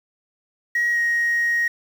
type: tone with pitch glide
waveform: sine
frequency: 1899 to 1879.4 Hz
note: A#6 to A#6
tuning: +32 to +14 cents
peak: -16 dBFS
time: 0.75-1.68 s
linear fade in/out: 5 ms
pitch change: -18 cents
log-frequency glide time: 0.92-0.99 s
effects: tanh soft clip ceiling -15 dBFS + 7-bit